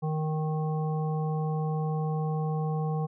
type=harmonic tone; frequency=155.56 Hz; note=D#3; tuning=in tune; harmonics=1 / 3 / 5 / 7; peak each=-27 / -36 / -37 / -43 dBFS; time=0.02-3.07 s; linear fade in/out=20 ms; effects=none